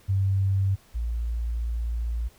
sine tone pair in turn, 97 / 57.68 Hz, G2 / A#1, -18 / -18 cents, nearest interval major sixth, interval 900 cents, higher first, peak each -20 / -25 dBFS, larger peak first, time 0.08-0.76 / 0.94-2.29 s, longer second, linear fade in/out 20 ms, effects pink hiss -57 dBFS RMS until 2.38 s

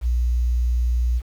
sine tone, 59.9 Hz, A#1, 48 cents sharp, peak -17 dBFS, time 0.01-1.22 s, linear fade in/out 50 ms, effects 8-bit

